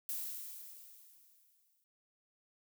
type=noise with exponential decay; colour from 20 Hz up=violet; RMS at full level=-38 dBFS; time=0.09-1.84 s; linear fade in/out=0 ms; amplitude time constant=380 ms; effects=none